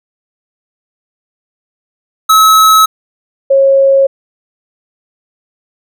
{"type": "tone pair in turn", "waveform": ["square", "sine"], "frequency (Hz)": [1291, 544.8], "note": ["E6", "C#5"], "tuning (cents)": [-37, -30], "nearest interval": "octave + minor third", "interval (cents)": 1493, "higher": "first", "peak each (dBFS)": -4, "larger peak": "neither", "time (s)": [[2.29, 2.86], [3.5, 4.07]], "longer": "neither", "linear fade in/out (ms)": 10, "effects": []}